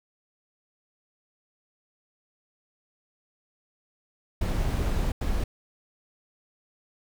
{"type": "noise bursts at uneven times", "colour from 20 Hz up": "brown", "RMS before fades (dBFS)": -26, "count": 2, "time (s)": [[4.41, 5.12], [5.21, 5.44]], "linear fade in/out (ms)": 5, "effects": []}